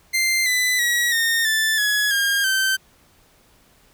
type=tone with pitch steps; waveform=sawtooth; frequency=2088 / 2001 / 1916.9 / 1836.7 / 1759.9 / 1686.2 / 1615.7 / 1548.1 Hz; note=C7 / B6 / A#6 / A#6 / A6 / G#6 / G#6 / G6; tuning=-4 / +22 / +48 / -26 / 0 / +26 / -48 / -22 cents; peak=-14 dBFS; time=0.13-2.77 s; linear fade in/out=20 ms; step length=330 ms; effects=pink hiss -56 dBFS RMS until 3.93 s